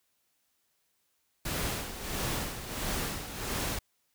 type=noise with tremolo; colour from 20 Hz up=pink; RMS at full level=-32 dBFS; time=1.45-3.79 s; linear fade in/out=5 ms; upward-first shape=sine; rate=1.5 Hz; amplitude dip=65%; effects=white hiss -75 dBFS RMS until 4.14 s